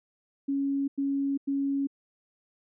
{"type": "tone bursts", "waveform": "sine", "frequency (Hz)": 277.2, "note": "C#4", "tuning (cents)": 0, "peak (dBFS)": -25, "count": 3, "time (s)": [0.48, 1.872], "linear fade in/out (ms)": 10, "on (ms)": 400, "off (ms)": 96, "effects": []}